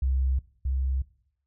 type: tone pair in turn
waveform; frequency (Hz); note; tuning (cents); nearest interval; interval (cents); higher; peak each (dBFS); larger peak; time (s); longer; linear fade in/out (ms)
sine; 65.7 / 66.02; C2 / C2; +8 / +16; unison; 8; second; -22 / -24; first; 0.02-0.39 / 0.65-1.02; neither; 5
effects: noise-tail reverb RT60 0.7 s tail -19 dB re dry